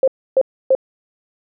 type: tone bursts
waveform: sine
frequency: 529 Hz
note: C5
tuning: 19 cents sharp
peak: -9 dBFS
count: 3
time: 0.03-0.751 s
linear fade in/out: 2 ms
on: 47 ms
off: 290 ms
effects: none